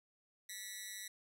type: tone with amplitude modulation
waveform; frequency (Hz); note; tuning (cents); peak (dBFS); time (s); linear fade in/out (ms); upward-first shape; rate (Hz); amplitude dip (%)
10% pulse; 1952; B6; -21; -32; 0.49-1.08; 5; sine; 201; 85
effects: none